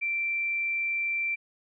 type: tone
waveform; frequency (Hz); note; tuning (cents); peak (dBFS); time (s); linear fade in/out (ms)
sine; 2349; D7; 0; -26; 0.01-1.36; 20
effects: none